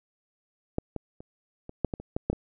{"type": "clicks", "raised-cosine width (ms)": 2, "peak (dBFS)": [-13, -19, -30, -26, -10, -18, -27, -14, -10, -20], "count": 10, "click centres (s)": [0.784, 0.963, 1.205, 1.694, 1.847, 1.938, 2, 2.165, 2.3, 2.33], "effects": []}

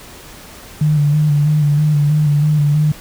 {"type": "tone with vibrato", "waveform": "sine", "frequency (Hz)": 148.9, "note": "D3", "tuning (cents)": 24, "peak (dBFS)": -10, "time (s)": [0.81, 2.92], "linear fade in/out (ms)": 5, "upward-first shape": "square", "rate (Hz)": 3.1, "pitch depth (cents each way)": 34, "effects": ["pink hiss -37 dBFS RMS until 3 s"]}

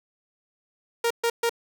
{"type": "tone bursts", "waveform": "sawtooth", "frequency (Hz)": 466.8, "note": "A#4", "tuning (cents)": 2, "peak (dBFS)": -17, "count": 3, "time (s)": [1.04, 1.495], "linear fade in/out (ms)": 5, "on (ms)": 65, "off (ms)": 130, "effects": []}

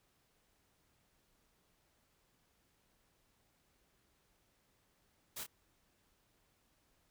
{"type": "noise with echo", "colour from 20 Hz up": "white", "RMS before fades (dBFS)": -44, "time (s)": [5.36, 5.44], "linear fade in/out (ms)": 10, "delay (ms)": 27, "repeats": 1, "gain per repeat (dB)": -6, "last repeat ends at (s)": 5.467, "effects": ["pink hiss -75 dBFS RMS until 7.1 s"]}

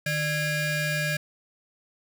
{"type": "ring-modulated tone", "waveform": "30% pulse", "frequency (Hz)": 749, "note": "F#5", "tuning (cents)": 21, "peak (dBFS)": -19, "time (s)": [0.06, 1.17], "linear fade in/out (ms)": 5, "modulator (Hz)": 902, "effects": []}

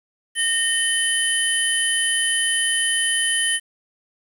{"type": "tone cluster", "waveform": "sine", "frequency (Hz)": [1838, 3044, 9730], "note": ["A#6", "F#7", "D#9"], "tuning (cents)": [-25, 48, -40], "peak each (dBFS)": -21, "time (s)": [0.35, 3.6], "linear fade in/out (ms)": 50, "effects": ["tanh soft clip ceiling -13 dBFS", "8-bit"]}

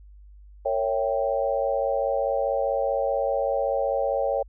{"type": "chord", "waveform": "sine", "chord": "A# diminished seventh", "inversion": "none", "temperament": "equal with one note detuned", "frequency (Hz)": [458.7, 554.4, 659.3, 784], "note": ["A#4", "C#5", "E5", "G5"], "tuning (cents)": [-28, 0, 0, 0], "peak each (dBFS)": [-30, -24, -30, -29], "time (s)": [0.65, 4.43], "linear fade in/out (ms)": 10, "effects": ["added 50 Hz sine -45 dBFS peak until 4.48 s"]}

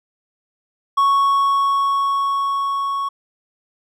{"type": "tone with level ramp", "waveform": "triangle", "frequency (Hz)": 1108.7, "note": "C#6", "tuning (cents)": 0, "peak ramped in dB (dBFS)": [-10, -18], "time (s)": [0.97, 3.09], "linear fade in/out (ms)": 10, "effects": []}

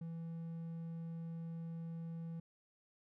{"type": "tone", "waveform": "triangle", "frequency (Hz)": 165.6, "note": "E3", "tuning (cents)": 8, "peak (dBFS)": -40, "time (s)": [0.01, 2.4], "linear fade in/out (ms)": 5, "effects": []}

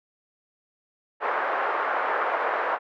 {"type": "band-pass noise", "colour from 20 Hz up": "white", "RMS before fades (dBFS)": -26, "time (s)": [1.2, 2.79], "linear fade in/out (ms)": 50, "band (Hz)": [460, 1500], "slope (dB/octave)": 24, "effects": []}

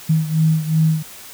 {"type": "beating tone pair", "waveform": "sine", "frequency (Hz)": [157.8, 160.5], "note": ["D#3", "E3"], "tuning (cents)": [25, -46], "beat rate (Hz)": 2.7, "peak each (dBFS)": [-15, -19], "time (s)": [0.09, 1.03], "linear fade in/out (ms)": 10, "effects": ["white hiss -38 dBFS RMS until 1.33 s"]}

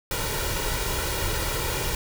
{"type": "noise with comb filter", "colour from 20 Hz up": "pink", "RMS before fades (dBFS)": -27, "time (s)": [0.11, 1.95], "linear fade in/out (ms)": 2, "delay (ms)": 2.1, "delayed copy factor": 0.65, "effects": []}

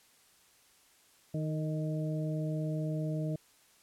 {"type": "harmonic tone with a mistuned harmonic", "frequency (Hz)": 155.56, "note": "D#3", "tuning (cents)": 0, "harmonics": [1, 2, 3, 4], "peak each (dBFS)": [-32, -39, -45, -41], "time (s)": [1.34, 3.36], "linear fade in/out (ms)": 5, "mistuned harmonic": 3, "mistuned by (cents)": -29, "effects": ["white hiss -64 dBFS RMS until 3.82 s", "low-pass 12000 Hz 12 dB/octave"]}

